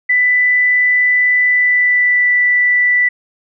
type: tone with pitch glide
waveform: sine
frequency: 1989 to 1973 Hz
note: B6 to B6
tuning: +12 to -2 cents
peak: -9 dBFS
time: 0.09-3.09 s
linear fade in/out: 10 ms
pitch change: -14 cents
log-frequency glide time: 1.46-2.3 s
effects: none